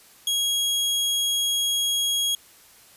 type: tone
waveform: sawtooth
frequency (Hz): 3300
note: G#7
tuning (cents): -12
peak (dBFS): -18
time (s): 0.27-2.35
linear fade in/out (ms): 2
effects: white hiss -52 dBFS RMS until 2.96 s + resampled to 32000 Hz